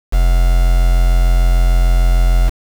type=tone with quantisation; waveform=triangle; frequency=43.33 Hz; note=F1; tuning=13 cents flat; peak=-6 dBFS; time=0.12-2.5 s; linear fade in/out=20 ms; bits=4; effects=none